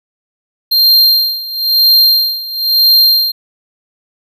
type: tone with tremolo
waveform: square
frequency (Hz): 4186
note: C8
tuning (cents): 0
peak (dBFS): -5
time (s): 0.71-3.32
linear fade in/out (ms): 10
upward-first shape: sine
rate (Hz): 1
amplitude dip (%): 85
effects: none